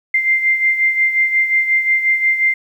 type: beating tone pair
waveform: sine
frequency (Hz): 2091 / 2096.6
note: C7 / C7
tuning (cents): -2 / +3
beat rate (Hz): 5.6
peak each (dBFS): -13 / -20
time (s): 0.14-2.54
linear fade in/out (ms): 5
effects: 8-bit